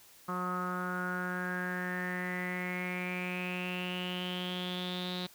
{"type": "tone with low-pass filter sweep", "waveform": "sawtooth", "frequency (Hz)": 180.7, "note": "F#3", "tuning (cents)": -41, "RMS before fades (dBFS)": -36, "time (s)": [0.28, 5.27], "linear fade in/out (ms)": 10, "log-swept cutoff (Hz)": [1200, 3900], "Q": 9.8, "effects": ["white hiss -58 dBFS RMS until 5.34 s"]}